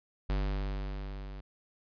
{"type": "tone with level ramp", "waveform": "square", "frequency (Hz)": 49, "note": "G1", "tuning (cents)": 0, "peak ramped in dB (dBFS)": [-28, -42], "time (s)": [0.29, 1.41], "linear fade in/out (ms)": 10, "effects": ["resampled to 11025 Hz"]}